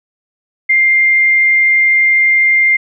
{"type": "tone", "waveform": "sine", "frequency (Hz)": 2104, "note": "C7", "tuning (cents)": 9, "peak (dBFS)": -7, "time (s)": [0.69, 2.77], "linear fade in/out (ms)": 10, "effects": []}